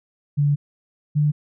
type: tone pair in turn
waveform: sine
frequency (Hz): 144.6 / 148.67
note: D3 / D3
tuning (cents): -27 / +22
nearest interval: unison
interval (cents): 49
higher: second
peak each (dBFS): -15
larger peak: neither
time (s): 0.37-0.56 / 1.15-1.32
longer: first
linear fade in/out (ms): 20
effects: none